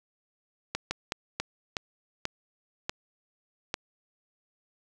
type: slowing click train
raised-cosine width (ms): 0.2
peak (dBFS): -12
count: 8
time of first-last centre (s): 0.75-3.741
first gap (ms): 160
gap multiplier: 1.32
effects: none